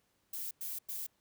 violet noise bursts, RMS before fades -40 dBFS, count 3, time 0.33-1.066 s, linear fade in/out 5 ms, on 180 ms, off 98 ms, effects pink hiss -75 dBFS RMS until 1.2 s + high-pass 60 Hz 12 dB/octave

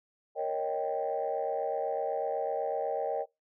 sine chord, Eb dominant seventh, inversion second, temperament equal, 466.2 / 554.4 / 622.3 / 784 Hz, Bb4 / Db5 / Eb5 / G5, 0 / 0 / 0 / 0 cents, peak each -34 dBFS, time 0.35-3.26 s, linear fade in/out 50 ms, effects noise-tail reverb RT60 0.2 s tail -22 dB re dry + tanh soft clip ceiling -21 dBFS

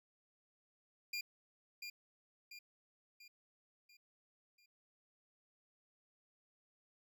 25% pulse tone with echo, 2400 Hz, D7, 37 cents sharp, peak -35 dBFS, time 1.13-1.21 s, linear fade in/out 5 ms, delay 690 ms, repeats 5, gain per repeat -6 dB, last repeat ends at 4.66 s, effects none

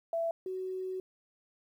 sine tone pair in turn, 666 / 373.8 Hz, E5 / F#4, +18 / +18 cents, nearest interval minor seventh, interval 1000 cents, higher first, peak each -29 / -34 dBFS, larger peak first, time 0.13-0.31 / 0.46-1 s, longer second, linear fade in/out 2 ms, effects 11-bit

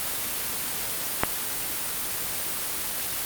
click, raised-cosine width 0.5 ms, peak -4 dBFS, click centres 1.235 s, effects white hiss -29 dBFS RMS until 3.25 s + Opus 32 kbps

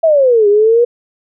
sine exponential two-way sweep, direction down then up, 669 to 403.1 to 485.1 Hz, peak -6 dBFS, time 0.03-0.85 s, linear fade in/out 10 ms, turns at 0.48 s, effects none

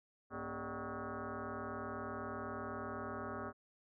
sine tone with frequency modulation, 440 Hz, A4, in tune, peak -40 dBFS, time 0.3-3.53 s, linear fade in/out 50 ms, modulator 168 Hz, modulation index 6, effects none

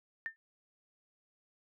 sine tone with exponential decay, 1798 Hz, A6, 37 cents sharp, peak -31 dBFS, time 0.26-0.36 s, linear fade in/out 0 ms, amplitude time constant 20 ms, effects none

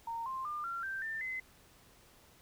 sine tone with pitch steps, 921 / 1051.9 / 1201.3 / 1372 / 1566.9 / 1789.6 / 2044 Hz, A#5 / C6 / D6 / F6 / G6 / A6 / C7, -21 / +9 / +39 / -31 / -1 / +29 / -41 cents, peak -36 dBFS, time 0.07-1.4 s, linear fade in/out 5 ms, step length 190 ms, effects pink hiss -62 dBFS RMS until 2.41 s

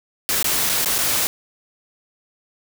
white noise with dropouts, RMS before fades -20 dBFS, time 0.29-1.27 s, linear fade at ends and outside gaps 0 ms, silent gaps 0.427-0.444 / 0.692-0.696 / 0.847-0.859 / 0.982-0.987 s, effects none

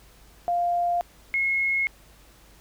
sine tone pair in turn, 698.5 / 2168 Hz, F5 / C#7, 0 / -39 cents, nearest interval octave + minor sixth, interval 1961 cents, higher second, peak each -21 dBFS, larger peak neither, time 0.48-1.01 / 1.34-1.87 s, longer neither, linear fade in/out 0 ms, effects added 50 Hz sine -54 dBFS peak until 2.6 s + pink hiss -55 dBFS RMS until 2.6 s

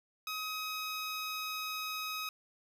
15% pulse tone, 1265 Hz, D#6, 28 cents sharp, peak -30 dBFS, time 0.27-2.29 s, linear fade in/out 2 ms, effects none

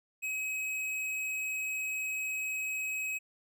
sine tone with hard clipping, 2546 Hz, D#7, 39 cents sharp, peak -34 dBFS, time 0.22-3.19 s, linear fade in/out 20 ms, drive 11 dB, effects none

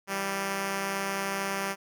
5% pulse tone pair together, 164.81 / 195.99 Hz, E3 / G3, 0 / 0 cents, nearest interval minor third, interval 300 cents, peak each -29 / -18 dBFS, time 0.07-1.76 s, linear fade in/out 50 ms, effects none

